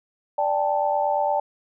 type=chord; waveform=sine; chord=D suspended fourth; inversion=none; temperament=equal with one note detuned; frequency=587.3 / 791.3 / 880 Hz; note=D5 / G5 / A5; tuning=0 / +16 / 0 cents; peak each=-24 dBFS; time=0.38-1.4 s; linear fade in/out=5 ms; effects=none